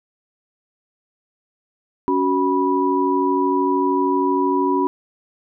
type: tone cluster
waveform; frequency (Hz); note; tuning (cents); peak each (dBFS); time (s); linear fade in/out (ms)
sine; 280.1 / 373.1 / 980; C#4 / F#4 / B5; +18 / +14 / -14; -20; 2.08-4.87; 0
effects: none